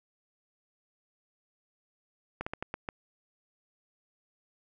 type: slowing click train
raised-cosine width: 0.5 ms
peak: -19 dBFS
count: 6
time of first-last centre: 2.41-2.888 s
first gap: 55 ms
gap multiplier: 1.28
effects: none